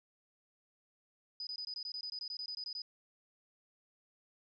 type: tone bursts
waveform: sine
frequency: 4978 Hz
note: D#8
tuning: in tune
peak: -39 dBFS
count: 16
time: 1.4-2.819 s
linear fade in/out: 2 ms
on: 69 ms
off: 21 ms
effects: none